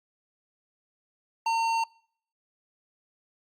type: tone with hard clipping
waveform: triangle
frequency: 910 Hz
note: A#5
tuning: 42 cents flat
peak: -25 dBFS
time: 1.46-1.84 s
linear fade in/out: 5 ms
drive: 16 dB
effects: noise-tail reverb RT60 0.6 s tail -26 dB re dry + Opus 48 kbps